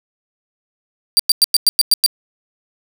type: tone bursts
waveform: sawtooth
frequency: 4696 Hz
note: D8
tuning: 1 cent flat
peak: -5 dBFS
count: 8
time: 1.17-2.062 s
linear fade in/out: 0 ms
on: 24 ms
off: 100 ms
effects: none